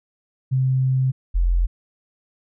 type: tone pair in turn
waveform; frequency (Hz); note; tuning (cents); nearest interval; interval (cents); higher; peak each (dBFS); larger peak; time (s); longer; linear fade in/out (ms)
sine; 130.81 / 43.53; C3 / F1; 0 / -5; octave + perfect fifth; 1905; first; -16 / -15; second; 0.51-1.12 / 1.34-1.67; first; 20
effects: none